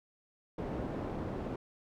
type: low-pass noise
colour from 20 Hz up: white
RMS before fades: -38 dBFS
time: 0.58-1.56 s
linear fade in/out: 5 ms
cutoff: 470 Hz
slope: 12 dB/octave
effects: none